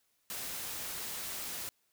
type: noise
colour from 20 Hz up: white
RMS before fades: -40 dBFS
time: 0.3-1.69 s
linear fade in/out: 0 ms
effects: white hiss -75 dBFS RMS until 1.92 s